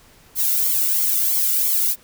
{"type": "noise with flanger", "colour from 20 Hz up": "violet", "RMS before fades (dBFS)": -19, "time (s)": [0.35, 1.96], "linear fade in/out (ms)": 50, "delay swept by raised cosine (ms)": [0.9, 1.43], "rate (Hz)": 3, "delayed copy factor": 1, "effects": ["pink hiss -51 dBFS RMS until 2.03 s"]}